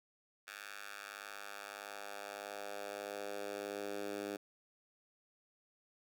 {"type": "tone with high-pass filter sweep", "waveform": "10% pulse", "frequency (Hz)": 101.6, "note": "G#2", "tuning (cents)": -38, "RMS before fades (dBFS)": -45, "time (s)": [0.47, 4.37], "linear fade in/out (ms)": 10, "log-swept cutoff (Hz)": [1600, 320], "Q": 1.5, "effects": []}